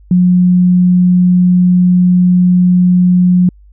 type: tone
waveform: sine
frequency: 180 Hz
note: F#3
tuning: 47 cents flat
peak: -5 dBFS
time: 0.11-3.49 s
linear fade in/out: 2 ms
effects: added 50 Hz sine -38 dBFS peak until 3.72 s